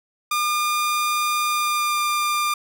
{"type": "tone with pitch glide", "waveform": "sawtooth", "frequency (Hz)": [1207, 1197.3], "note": ["D6", "D6"], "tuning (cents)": [47, 33], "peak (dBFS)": -16, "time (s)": [0.31, 2.54], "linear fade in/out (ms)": 5, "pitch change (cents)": -14, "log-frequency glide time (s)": [1.47, 1.97], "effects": []}